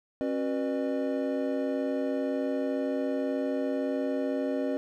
triangle tone cluster, 270.7 / 372.6 / 489.4 / 603 Hz, C#4 / F#4 / B4 / D5, -41 / +12 / -16 / +46 cents, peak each -28 / -35 / -32 / -31 dBFS, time 0.21-4.77 s, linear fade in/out 0 ms, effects none

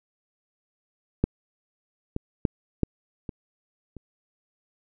clicks, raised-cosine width 3 ms, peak -7 / -15 / -8 / -8 / -20 / -27 dBFS, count 6, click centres 1.24 / 2.164 / 2.452 / 2.833 / 3.292 / 3.967 s, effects none

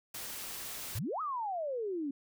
white noise, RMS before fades -42 dBFS, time 0.14-0.99 s, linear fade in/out 5 ms
sine exponential two-way sweep, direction up then down, 83.9 to 1300 to 268.5 Hz, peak -33 dBFS, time 0.95-2.11 s, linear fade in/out 5 ms, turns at 1.21 s
effects none

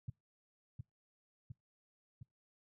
sine tone with echo, 122.7 Hz, B2, 11 cents flat, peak -37 dBFS, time 0.08-0.1 s, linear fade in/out 5 ms, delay 710 ms, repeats 3, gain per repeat -3 dB, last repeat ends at 2.23 s, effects noise-tail reverb RT60 0.2 s tail -25 dB re dry

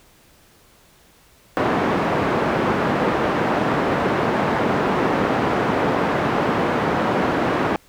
pink band-pass noise, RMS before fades -20 dBFS, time 1.57-7.76 s, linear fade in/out 0 ms, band 190 to 1400 Hz, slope 12 dB/octave, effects pink hiss -53 dBFS RMS until 7.88 s

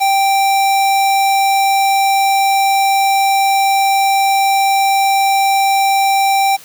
square tone, 784 Hz, G5, in tune, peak -11 dBFS, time 0-6.57 s, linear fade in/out 20 ms, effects white hiss -39 dBFS RMS until 6.64 s + high-pass 80 Hz 12 dB/octave

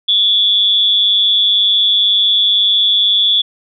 sine tone with amplitude modulation, 3431 Hz, A7, 44 cents flat, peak -6 dBFS, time 0.08-3.42 s, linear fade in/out 10 ms, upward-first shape sine, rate 202 Hz, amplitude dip 65%, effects none

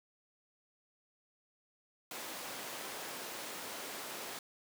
pink high-pass noise, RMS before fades -44 dBFS, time 2.11-4.39 s, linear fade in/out 2 ms, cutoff 360 Hz, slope 12 dB/octave, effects none

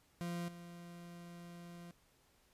40% pulse tone with level steps, 172.8 Hz, F3, 18 cents flat, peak -38 / -49 dBFS, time 0.21-1.91 s, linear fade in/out 0 ms, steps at 0.48 s, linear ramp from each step 5 ms, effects pink hiss -71 dBFS RMS until 2.53 s + resampled to 32000 Hz

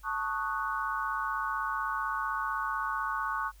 sine chord, D# half-diminished seventh, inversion second, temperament equal with one note detuned, 884.6 / 1108.7 / 1244.5 / 1480 Hz, A5 / C#6 / D#6 / F#6, +9 / 0 / 0 / 0 cents, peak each -37 / -33 / -37 / -35 dBFS, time 0.03-3.52 s, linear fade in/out 50 ms, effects added 50 Hz sine -52 dBFS peak until 3.6 s + white hiss -63 dBFS RMS until 3.6 s

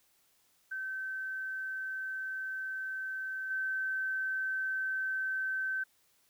sine tone with level steps, 1541 Hz, G6, 30 cents flat, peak -35 / -31 dBFS, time 0.71-5.84 s, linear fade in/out 10 ms, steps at 3.5 s, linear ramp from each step 10 ms, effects white hiss -70 dBFS RMS until 6.29 s

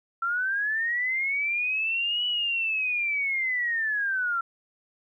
sine linear two-way sweep, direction up then down, 1347 to 2960 to 1347 Hz, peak -24 dBFS, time 0.22-4.41 s, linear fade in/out 5 ms, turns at 2.26 s, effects 11-bit

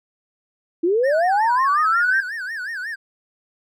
sine linear sweep, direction up, 320.2 to 1608 Hz, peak -15 dBFS, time 0.83-2.21 s, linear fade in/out 10 ms
triangle tone with vibrato, 1648 Hz, G#6, 14 cents flat, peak -24 dBFS, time 1.03-2.96 s, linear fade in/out 20 ms, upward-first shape sine, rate 5.5 Hz, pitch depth 210 cents each way
effects none

